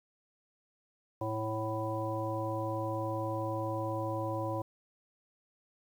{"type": "harmonic tone with a mistuned harmonic", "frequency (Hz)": 110, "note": "A2", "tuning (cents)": 0, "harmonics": [1, 3, 5, 7, 9], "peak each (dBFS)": [-37, -38, -37, -42, -39], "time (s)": [1.21, 4.62], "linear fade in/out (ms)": 5, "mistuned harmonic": 7, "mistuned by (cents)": -21, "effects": ["10-bit"]}